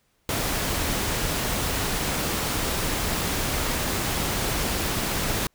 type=noise; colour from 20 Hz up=pink; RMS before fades=-26 dBFS; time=0.29-5.47 s; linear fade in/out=2 ms; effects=pink hiss -68 dBFS RMS until 5.54 s